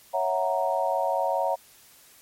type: chord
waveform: sine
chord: F# dominant seventh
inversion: second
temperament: equal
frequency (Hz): 554.4 / 659.3 / 740 / 932.3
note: C#5 / E5 / F#5 / A#5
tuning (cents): 0 / 0 / 0 / 0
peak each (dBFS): -28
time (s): 0.13-1.56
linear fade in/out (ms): 20
effects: white hiss -54 dBFS RMS until 2.21 s + MP3 64 kbps